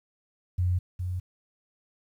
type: tone pair in turn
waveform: sine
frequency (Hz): 90 / 90.5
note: F#2 / F#2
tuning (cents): -47 / -38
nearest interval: unison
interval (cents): 9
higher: second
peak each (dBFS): -22 / -28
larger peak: first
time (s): 0.58-0.79 / 0.99-1.2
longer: neither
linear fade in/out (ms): 10
effects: 10-bit